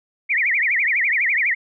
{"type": "tone with vibrato", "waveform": "sine", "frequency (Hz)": 2093, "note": "C7", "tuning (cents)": 0, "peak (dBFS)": -16, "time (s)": [0.29, 1.55], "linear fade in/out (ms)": 20, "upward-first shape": "triangle", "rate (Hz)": 12, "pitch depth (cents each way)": 280, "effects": []}